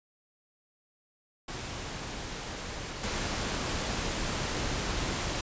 pink noise with level steps, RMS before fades -38 / -32 dBFS, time 1.48-5.41 s, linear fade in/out 5 ms, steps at 3.03 s, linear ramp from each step 5 ms, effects resampled to 16000 Hz

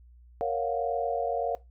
sine chord, Gb major seventh, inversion first, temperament equal, 466.2 / 554.4 / 698.5 / 740 Hz, Bb4 / Db5 / F5 / Gb5, 0 / 0 / 0 / 0 cents, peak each -31 / -32 / -30 / -36 dBFS, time 0.41-1.55 s, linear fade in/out 0 ms, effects noise-tail reverb RT60 0.2 s tail -19 dB re dry + added 60 Hz sine -51 dBFS peak until 1.7 s

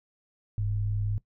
sine tone pair together, 43.43 / 103.3 Hz, F1 / G#2, -9 / -9 cents, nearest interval octave + minor third, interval 1500 cents, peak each -32 / -27 dBFS, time 0.58-1.18 s, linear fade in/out 0 ms, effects noise-tail reverb RT60 0.1 s tail -18 dB re dry

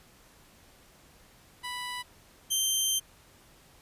15% pulse tone pair in turn, 987.8 / 3136 Hz, B5 / G7, 0 / 0 cents, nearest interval octave + minor sixth, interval 2000 cents, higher second, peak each -28 / -18 dBFS, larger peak second, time 1.63-2.03 / 2.5-3 s, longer second, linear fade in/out 20 ms, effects pink hiss -58 dBFS RMS until 3.81 s + resampled to 32000 Hz

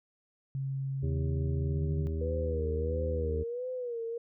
sine tone with pitch glide, 135.4 to 147.65 Hz, C#3 to D3, -40 to +10 cents, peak -31 dBFS, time 0.55-2.07 s, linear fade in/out 0 ms, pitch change +150 cents, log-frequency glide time 1.62-1.85 s
harmonic tone, 79.9 Hz, D#2, 47 cents sharp, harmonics 1 / 2 / 3 / 4 / 5 / 7, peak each -31 / -42 / -43 / -45 / -40 / -53 dBFS, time 1.02-3.44 s, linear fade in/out 20 ms
sine tone with vibrato, 482.7 Hz, B4, 40 cents flat, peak -33 dBFS, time 2.21-4.18 s, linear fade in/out 5 ms, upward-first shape sine, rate 1.5 Hz, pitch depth 96 cents each way
effects none

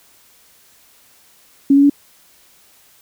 sine tone with pitch steps, 277.2 / 281.1 / 285 Hz, C#4 / C#4 / C#4, 0 / +24 / +48 cents, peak -7 dBFS, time 1.7-1.898 s, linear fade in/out 5 ms, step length 66 ms, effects white hiss -51 dBFS RMS until 3.01 s

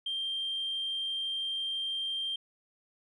sine tone, 3173 Hz, G7, 20 cents sharp, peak -30 dBFS, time 0.06-2.36 s, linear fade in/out 5 ms, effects tanh soft clip ceiling -27 dBFS

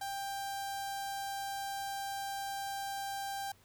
sawtooth tone with notch filter, 790 Hz, G5, 13 cents sharp, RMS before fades -39 dBFS, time 0.01-3.52 s, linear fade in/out 5 ms, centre 2200 Hz, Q 1.5, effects added 99 Hz sine -65 dBFS peak until 3.64 s + pink hiss -65 dBFS RMS until 3.64 s

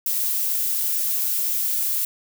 violet noise, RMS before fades -23 dBFS, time 0.06-2.05 s, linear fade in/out 2 ms, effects none

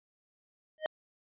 square tone with exponential growth, 622.3 Hz, D#5, in tune, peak -25 dBFS, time 0.78-0.86 s, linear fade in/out 0 ms, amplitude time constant 16 ms, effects resampled to 8000 Hz

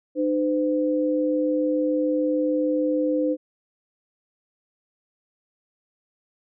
sine tone pair together, 303.2 / 509.9 Hz, D#4 / C5, -45 / -45 cents, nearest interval major sixth, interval 900 cents, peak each -22 / -23 dBFS, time 0.15-3.37 s, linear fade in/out 50 ms, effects none

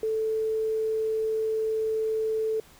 sine tone with quantisation, 439.7 Hz, A4, 1 cent flat, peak -24 dBFS, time 0.03-2.6 s, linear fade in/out 2 ms, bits 9, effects pink hiss -54 dBFS RMS until 2.79 s

